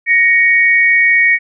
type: tone pair together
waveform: sine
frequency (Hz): 1878 / 2233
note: A#6 / C#7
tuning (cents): +12 / +12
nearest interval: minor third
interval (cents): 300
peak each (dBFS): -10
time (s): 0.06-1.39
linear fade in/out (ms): 50
effects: none